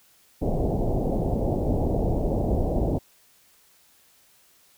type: low-pass noise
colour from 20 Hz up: pink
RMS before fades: -24 dBFS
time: 0.41-2.99 s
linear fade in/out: 20 ms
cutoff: 750 Hz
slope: 48 dB/octave
effects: white hiss -59 dBFS RMS until 4.77 s